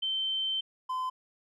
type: tone pair in turn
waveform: sine / triangle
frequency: 3100 / 1024.1 Hz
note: G7 / C6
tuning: -20 / -37 cents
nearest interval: octave + perfect fifth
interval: 1917 cents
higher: first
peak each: -28 dBFS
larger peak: neither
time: 0.02-0.61 / 0.89-1.1 s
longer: first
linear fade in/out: 10 ms
effects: none